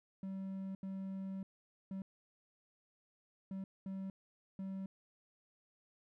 triangle tone bursts at uneven times, 192.2 Hz, G3, 34 cents flat, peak -38 dBFS, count 6, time 0.23-0.75 / 0.83-1.43 / 1.91-2.02 / 3.51-3.64 / 3.86-4.1 / 4.59-4.86 s, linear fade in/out 2 ms, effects none

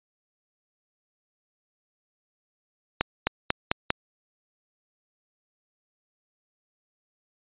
accelerating click train, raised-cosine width 0.3 ms, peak -5 dBFS, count 5, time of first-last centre 3.01-3.904 s, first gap 260 ms, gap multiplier 0.9, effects resampled to 8000 Hz

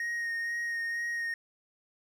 triangle tone with vibrato, 1864.7 Hz, A#6, in tune, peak -29 dBFS, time 0-1.34 s, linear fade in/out 2 ms, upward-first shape sine, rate 2.1 Hz, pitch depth 15 cents each way, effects none

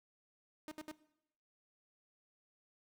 sawtooth tone bursts, 307.2 Hz, D#4, 22 cents flat, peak -40 dBFS, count 3, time 0.68-0.914 s, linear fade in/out 0 ms, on 34 ms, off 66 ms, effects noise-tail reverb RT60 0.8 s tail -18 dB re dry

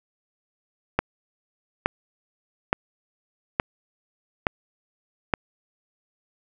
click train, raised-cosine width 0.5 ms, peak -4 dBFS, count 6, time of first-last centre 0.99-5.338 s, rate 1.15 Hz, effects none

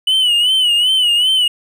triangle tone with vibrato, 2960 Hz, F#7, in tune, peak -9 dBFS, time 0.07-1.48 s, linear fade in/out 5 ms, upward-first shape sine, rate 2.6 Hz, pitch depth 84 cents each way, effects none

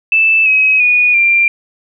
sine tone with pitch steps, 2637 / 2547 / 2460 / 2377 Hz, E7 / D#7 / D#7 / D7, 0 / +40 / -20 / +20 cents, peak -7 dBFS, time 0.12-1.48 s, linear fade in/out 2 ms, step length 340 ms, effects none

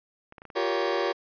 clicks, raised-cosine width 0.5 ms, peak -30 dBFS, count 5, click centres 0.324 / 0.382 / 0.419 / 0.453 / 0.502 s
sawtooth chord, G half-diminished seventh, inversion third, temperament just, 352.8 / 392 / 470.4 / 564.5 Hz, F4 / G4 / Bb4 / Db5, +18 / 0 / +16 / +31 cents, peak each -26 dBFS, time 0.55-1.13 s, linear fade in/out 20 ms
effects resampled to 11025 Hz

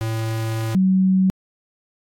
square / sine tone pair in turn, 112 / 188.36 Hz, A2 / F#3, +31 / +31 cents, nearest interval major sixth, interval 900 cents, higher second, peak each -22 / -13 dBFS, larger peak second, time 0.01-0.75 / 0.75-1.3 s, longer first, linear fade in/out 0 ms, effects AAC 64 kbps

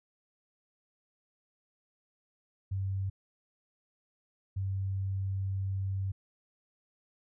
sine tone bursts at uneven times, 96.6 Hz, G2, 25 cents flat, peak -30 dBFS, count 2, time 2.71-3.1 / 4.56-6.12 s, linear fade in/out 10 ms, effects none

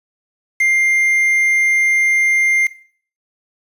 triangle tone with quantisation, 2100 Hz, C7, 6 cents sharp, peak -10 dBFS, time 0.6-2.67 s, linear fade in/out 5 ms, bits 5, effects noise-tail reverb RT60 0.5 s tail -17 dB re dry + resampled to 32000 Hz

